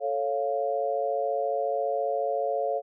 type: chord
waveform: sine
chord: A augmented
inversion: none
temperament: equal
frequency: 440 / 554.4 / 698.5 Hz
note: A4 / C#5 / E#5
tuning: 0 / 0 / 0 cents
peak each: -31 / -28 / -29 dBFS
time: 0-2.82 s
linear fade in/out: 50 ms
effects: none